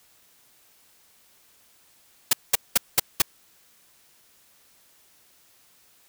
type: noise bursts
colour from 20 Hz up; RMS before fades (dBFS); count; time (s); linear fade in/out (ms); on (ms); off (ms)
white; -17; 5; 2.31-3.22; 5; 22; 200
effects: white hiss -59 dBFS RMS until 6.08 s